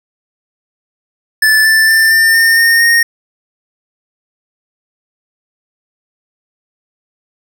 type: tone with pitch steps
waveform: square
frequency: 1748 / 1765.2 / 1782.7 / 1800.3 / 1818 / 1836 / 1854.1 Hz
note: A6 / A6 / A6 / A6 / A#6 / A#6 / A#6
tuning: -12 / +5 / +22 / +39 / -44 / -27 / -10 cents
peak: -7 dBFS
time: 1.42-3.03 s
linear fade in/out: 5 ms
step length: 230 ms
effects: none